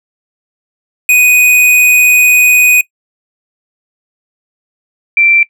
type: tone pair in turn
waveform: square / sine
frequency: 2489 / 2349 Hz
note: D#7 / D7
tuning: 0 / 0 cents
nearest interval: minor second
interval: 100 cents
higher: first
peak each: -5 dBFS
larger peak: neither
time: 1.09-2.81 / 5.17-5.43 s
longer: first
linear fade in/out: 2 ms
effects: noise-tail reverb RT60 0.1 s tail -21 dB re dry